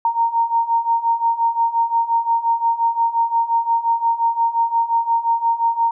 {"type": "beating tone pair", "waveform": "sine", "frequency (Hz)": [921, 926.7], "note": ["A#5", "A#5"], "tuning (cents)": [-21, -10], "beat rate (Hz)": 5.7, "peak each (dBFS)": [-20, -17], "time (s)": [0.05, 5.91], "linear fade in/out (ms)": 2, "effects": []}